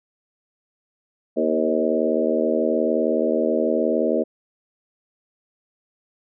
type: harmonic tone with a mistuned harmonic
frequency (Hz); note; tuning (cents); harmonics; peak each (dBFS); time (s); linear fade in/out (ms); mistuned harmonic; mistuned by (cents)
79; D#2; +27; 3 / 4 / 5 / 6 / 7 / 8; -25 / -25 / -25 / -25 / -25 / -25; 1.36-4.24; 20; 7; -24
effects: none